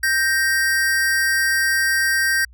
square tone pair together, 1568 / 1864.7 Hz, G6 / A#6, 0 / 0 cents, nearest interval minor third, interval 300 cents, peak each -19 / -21 dBFS, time 0.03-2.45 s, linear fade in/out 5 ms, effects added 60 Hz sine -43 dBFS peak until 2.53 s

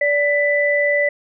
sine tone pair together, 580.8 / 1989 Hz, D5 / B6, -19 / +12 cents, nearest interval octave + major sixth, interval 2131 cents, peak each -17 dBFS, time 0.01-1.09 s, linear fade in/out 5 ms, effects none

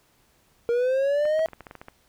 triangle linear sweep, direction up, 466.2 to 649 Hz, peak -18 dBFS, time 0.69-1.46 s, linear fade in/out 0 ms
clicks, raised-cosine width 0.5 ms, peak -25 dBFS, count 10, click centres 1.254 / 1.393 / 1.486 / 1.533 / 1.607 / 1.668 / 1.711 / 1.753 / 1.815 / 1.884 s
effects pink hiss -63 dBFS RMS until 2.08 s

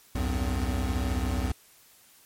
square tone cluster, 63.1 / 81.6 / 96.2 / 255.6 Hz, B1 / E2 / G2 / C4, +38 / -17 / -32 / -40 cents, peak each -29 / -33 / -35 / -35 dBFS, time 0.15-1.52 s, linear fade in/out 5 ms, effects white hiss -57 dBFS RMS until 2.25 s + MP3 64 kbps

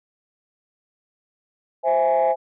sine chord, C augmented, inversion none, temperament equal, 523.3 / 659.3 / 830.6 Hz, C5 / E5 / G#5, 0 / 0 / 0 cents, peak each -19 dBFS, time 1.83-2.36 s, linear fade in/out 50 ms, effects tanh soft clip ceiling -11 dBFS

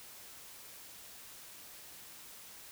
silence, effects white hiss -52 dBFS RMS until 2.71 s

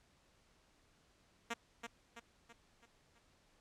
5% pulse tone with echo, 233.1 Hz, A#3, in tune, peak -26 dBFS, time 1.5-1.54 s, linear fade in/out 10 ms, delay 330 ms, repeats 5, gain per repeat -6 dB, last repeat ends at 3.19 s, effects pink hiss -71 dBFS RMS until 3.6 s + low-pass 8000 Hz 12 dB/octave

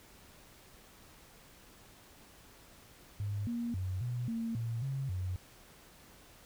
sine tone with pitch steps, 102.2 / 235.9 / 93 / 122.1 / 228.2 / 115.5 / 135.5 / 91.9 Hz, G#2 / A#3 / F#2 / B2 / A#3 / A#2 / C#3 / F#2, -27 / +21 / +9 / -19 / -37 / -16 / -39 / -11 cents, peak -33 dBFS, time 3.2-5.36 s, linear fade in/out 0 ms, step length 270 ms, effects pink hiss -58 dBFS RMS until 6.45 s

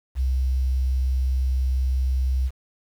sine tone with quantisation, 64.7 Hz, C2, 19 cents flat, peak -19 dBFS, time 0.15-2.51 s, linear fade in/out 50 ms, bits 8, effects none

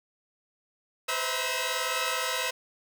10% pulse tone cluster, 503 / 522 / 648 / 950 / 1297 Hz, B4 / C5 / E5 / A#5 / E6, +32 / -4 / -30 / +33 / -28 cents, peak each -26 dBFS, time 1.08-2.51 s, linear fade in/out 10 ms, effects none

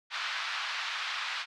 pink band-pass noise, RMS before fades -35 dBFS, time 0.1-1.46 s, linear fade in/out 50 ms, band 1100 to 4400 Hz, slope 24 dB/octave, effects none

